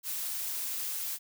blue noise, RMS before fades -35 dBFS, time 0.03-1.19 s, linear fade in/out 50 ms, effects none

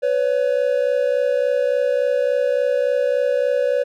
triangle tone pair together, 499.5 / 563 Hz, B4 / C#5, +20 / +27 cents, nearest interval major second, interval 207 cents, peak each -17 dBFS, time 0.02-3.84 s, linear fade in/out 20 ms, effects none

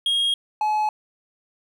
triangle tone pair in turn, 3262 / 852.8 Hz, G#7 / G#5, -32 / +46 cents, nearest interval octave + major seventh, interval 2322 cents, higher first, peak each -17 dBFS, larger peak neither, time 0.06-0.34 / 0.61-0.89 s, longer neither, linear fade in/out 2 ms, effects none

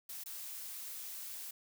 blue noise with dropouts, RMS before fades -45 dBFS, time 0.09-1.51 s, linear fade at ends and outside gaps 5 ms, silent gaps 0.238-0.259 s, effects none

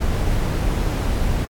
brown noise, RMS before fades -20 dBFS, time 0-1.46 s, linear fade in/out 20 ms, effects AAC 64 kbps

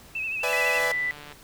sine tone with vibrato, 2600 Hz, E7, 24 cents flat, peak -27 dBFS, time 0.15-0.79 s, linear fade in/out 5 ms, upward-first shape sine, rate 12 Hz, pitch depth 57 cents each way
sawtooth chord, E dominant seventh, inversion second, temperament equal with one note detuned, 499 / 587.3 / 659.3 / 830.6 Hz, B4 / D5 / E5 / G#5, +18 / 0 / 0 / 0 cents, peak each -25 / -27 / -29 / -29 dBFS, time 0.43-0.92 s, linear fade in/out 5 ms
sine tone, 1984 Hz, B6, 7 cents sharp, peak -24 dBFS, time 0.53-1.11 s, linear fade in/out 0 ms
click train, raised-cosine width 0.3 ms, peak -27 dBFS, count 84, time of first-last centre 0.76-1.325 s, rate 147 Hz
effects pink hiss -50 dBFS RMS until 1.43 s

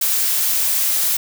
blue noise, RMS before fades -18 dBFS, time 0.01-1.17 s, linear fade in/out 5 ms, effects none

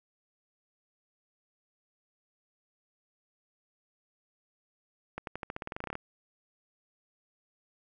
accelerating click train, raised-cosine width 0.5 ms, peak -21 dBFS, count 16, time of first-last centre 5.18-5.954 s, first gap 92 ms, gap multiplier 0.91, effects none

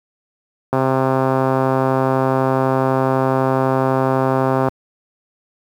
click train, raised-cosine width 1 ms, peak -3 dBFS, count 523, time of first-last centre 0.73-4.685 s, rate 132 Hz, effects high-pass 80 Hz 12 dB/octave + 7-bit

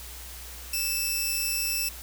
10% pulse tone pair together, 2637 / 5588 Hz, E7 / F8, 0 / 0 cents, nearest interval octave + minor second, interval 1300 cents, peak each -18 / -28 dBFS, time 0.73-1.89 s, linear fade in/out 5 ms, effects added 60 Hz sine -43 dBFS peak until 2.02 s + white hiss -43 dBFS RMS until 2.02 s

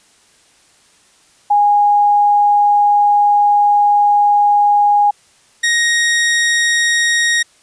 sine / sawtooth tone pair in turn, 823 / 1873.9 Hz, G#5 / A#6, -16 / +9 cents, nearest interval octave + major second, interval 1425 cents, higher second, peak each -8 dBFS, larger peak neither, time 1.5-5.11 / 5.63-7.43 s, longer first, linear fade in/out 10 ms, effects white hiss -51 dBFS RMS until 7.62 s + resampled to 22050 Hz

